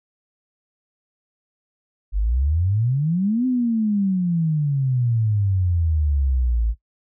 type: exponential two-way sweep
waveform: sine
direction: up then down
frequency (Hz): 46.25 to 259.3 to 53.3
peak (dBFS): -17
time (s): 2.12-6.75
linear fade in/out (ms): 50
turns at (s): 3.46
effects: noise-tail reverb RT60 0.1 s tail -18 dB re dry